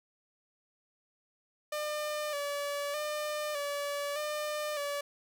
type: tone with vibrato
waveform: sawtooth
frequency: 587.3 Hz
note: D5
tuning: in tune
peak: -29 dBFS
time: 1.72-5.01 s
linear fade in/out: 5 ms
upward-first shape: square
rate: 0.82 Hz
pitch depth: 41 cents each way
effects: none